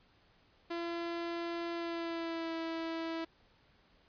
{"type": "tone with pitch glide", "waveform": "sawtooth", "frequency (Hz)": [339.8, 328], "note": ["F4", "E4"], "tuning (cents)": [-47, -9], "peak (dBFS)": -32, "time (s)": [0.7, 3.25], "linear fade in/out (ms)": 10, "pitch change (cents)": -62, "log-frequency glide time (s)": [1.73, 2.54], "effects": ["pink hiss -67 dBFS RMS until 4.08 s", "resampled to 11025 Hz"]}